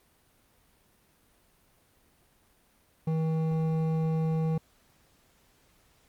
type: tone with hard clipping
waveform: triangle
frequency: 160 Hz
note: D#3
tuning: 49 cents sharp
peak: -27 dBFS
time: 3.07-4.58 s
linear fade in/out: 5 ms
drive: 14 dB
effects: pink hiss -65 dBFS RMS until 6.08 s + Opus 32 kbps